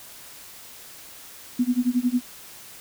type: tone with tremolo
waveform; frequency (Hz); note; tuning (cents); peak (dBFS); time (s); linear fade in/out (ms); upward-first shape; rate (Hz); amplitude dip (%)
sine; 246.9; B3; 0; -16; 1.59-2.21; 5; sine; 11; 95
effects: white hiss -44 dBFS RMS until 2.8 s